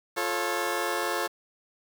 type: chord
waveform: 15% pulse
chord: F augmented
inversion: none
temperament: just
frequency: 349.2 / 436.5 / 545.7 Hz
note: F4 / A4 / C#5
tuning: 0 / -14 / -27 cents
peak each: -25 dBFS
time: 0.16-1.28 s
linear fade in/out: 20 ms
effects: 8-bit